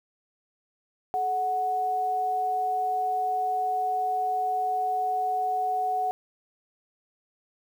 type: tone pair together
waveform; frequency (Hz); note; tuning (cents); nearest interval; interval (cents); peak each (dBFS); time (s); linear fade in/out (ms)
sine; 428.6 / 740; A4 / F#5; -45 / 0; major sixth; 945; -36 / -24; 1.14-6.11; 0
effects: 9-bit